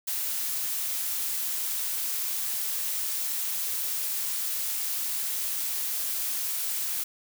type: noise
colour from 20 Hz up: blue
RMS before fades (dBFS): -30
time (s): 0.07-7.04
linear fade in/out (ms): 10
effects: none